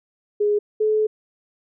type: tone pair in turn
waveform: sine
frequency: 415.3 / 430.1 Hz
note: G#4 / A4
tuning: 0 / -39 cents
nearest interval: minor second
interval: 61 cents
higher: second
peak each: -16 dBFS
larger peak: neither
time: 0.4-0.59 / 0.8-1.07 s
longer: second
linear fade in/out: 10 ms
effects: none